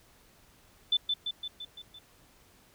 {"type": "tone with echo", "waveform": "sine", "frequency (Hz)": 3520, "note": "A7", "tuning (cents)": 0, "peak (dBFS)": -22, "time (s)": [0.92, 0.97], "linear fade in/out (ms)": 5, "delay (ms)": 170, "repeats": 6, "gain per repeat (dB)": -4, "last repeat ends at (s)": 1.99, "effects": ["pink hiss -61 dBFS RMS until 2.74 s"]}